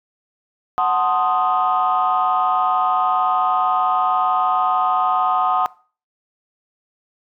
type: chord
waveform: sine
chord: F# diminished seventh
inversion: none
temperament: equal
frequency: 740 / 880 / 1046.5 / 1244.5 Hz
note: F#5 / A5 / C6 / Eb6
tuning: 0 / 0 / 0 / 0 cents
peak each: -18 / -24 / -21 / -19 dBFS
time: 0.78-5.66 s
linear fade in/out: 0 ms
effects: noise-tail reverb RT60 0.4 s tail -21 dB re dry + tanh soft clip ceiling -8 dBFS